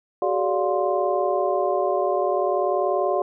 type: tone cluster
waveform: sine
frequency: 376.7 / 417.1 / 581 / 707 / 1048 Hz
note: F#4 / G#4 / D5 / F5 / C6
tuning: +31 / +7 / -19 / +21 / +2 cents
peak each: -25 / -28 / -24 / -25 / -29 dBFS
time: 0.22-3.22 s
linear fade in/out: 2 ms
effects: none